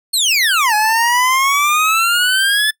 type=exponential two-way sweep; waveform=25% pulse; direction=down then up; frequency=4440 to 837 to 1749 Hz; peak=-8 dBFS; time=0.13-2.71 s; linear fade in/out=10 ms; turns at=0.74 s; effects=noise-tail reverb RT60 0.1 s tail -21 dB re dry